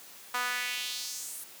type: tone with high-pass filter sweep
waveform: sawtooth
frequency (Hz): 246.9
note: B3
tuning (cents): 0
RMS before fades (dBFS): -35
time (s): 0.34-1.44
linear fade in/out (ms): 5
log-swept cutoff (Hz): 1100 to 11000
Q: 2
effects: white hiss -50 dBFS RMS until 1.6 s + high-pass 150 Hz 12 dB/octave